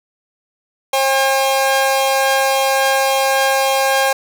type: tone pair together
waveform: sawtooth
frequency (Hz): 538 / 806.1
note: C5 / G5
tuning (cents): +48 / +48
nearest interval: perfect fifth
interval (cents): 700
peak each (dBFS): -12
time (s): 0.93-4.13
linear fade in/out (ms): 5
effects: none